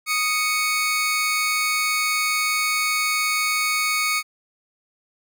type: tone pair together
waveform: sawtooth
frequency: 1244.5 / 2223 Hz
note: D#6 / C#7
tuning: 0 / +4 cents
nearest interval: minor seventh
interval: 1004 cents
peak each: -21 / -18 dBFS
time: 0.06-4.23 s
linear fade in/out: 50 ms
effects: none